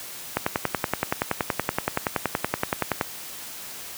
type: click train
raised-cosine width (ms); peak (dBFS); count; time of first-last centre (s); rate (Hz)
0.5; -6; 29; 0.37-3.012; 10.6
effects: white hiss -38 dBFS RMS until 3.97 s + high-pass 80 Hz 12 dB/octave